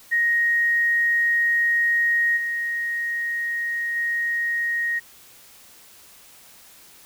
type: tone with level steps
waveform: sine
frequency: 1874 Hz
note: A#6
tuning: 9 cents sharp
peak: -17 / -23 / -21 dBFS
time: 0.11-5 s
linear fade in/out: 20 ms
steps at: 2.36 / 3.95 s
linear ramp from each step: 20 ms
effects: white hiss -49 dBFS RMS until 7.05 s